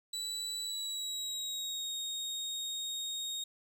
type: tone with pitch glide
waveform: 30% pulse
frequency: 3951 to 3729 Hz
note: B7 to A#7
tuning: 0 to 0 cents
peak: -33 dBFS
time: 0.13-3.44 s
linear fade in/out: 5 ms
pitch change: -100 cents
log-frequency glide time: 0.62-1.94 s
effects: none

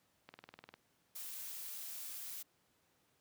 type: click train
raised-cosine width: 0.3 ms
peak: -35 dBFS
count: 10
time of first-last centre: 0.29-0.74 s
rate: 20 Hz
type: noise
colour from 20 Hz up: blue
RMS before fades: -46 dBFS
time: 1.15-2.43 s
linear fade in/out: 10 ms
effects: pink hiss -75 dBFS RMS until 3.2 s + high-pass 100 Hz 12 dB/octave

